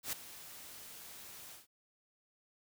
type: noise with ADSR envelope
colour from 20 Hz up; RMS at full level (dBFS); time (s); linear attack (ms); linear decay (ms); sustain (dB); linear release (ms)
white; -36; 0.03-1.67; 97; 6; -15; 150
effects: none